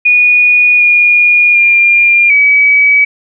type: tone with pitch steps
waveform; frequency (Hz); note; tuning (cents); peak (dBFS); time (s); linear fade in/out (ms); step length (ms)
sine; 2457 / 2434 / 2401 / 2279; D#7 / D#7 / D7 / C#7; -22 / -39 / +38 / +47; -4; 0.05-3.05; 10; 750
effects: none